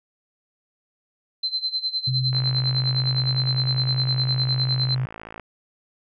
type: tone with tremolo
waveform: sine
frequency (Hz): 4086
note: C8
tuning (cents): -42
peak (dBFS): -20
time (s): 1.43-4.95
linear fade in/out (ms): 5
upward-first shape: sine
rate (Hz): 9.8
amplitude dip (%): 85
type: tone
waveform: sine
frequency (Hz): 128.8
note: C3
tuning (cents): -27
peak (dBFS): -21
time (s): 2.07-5.06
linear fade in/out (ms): 10
type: click train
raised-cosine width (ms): 0.5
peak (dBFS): -22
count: 170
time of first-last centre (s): 2.33-5.397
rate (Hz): 55.1
effects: none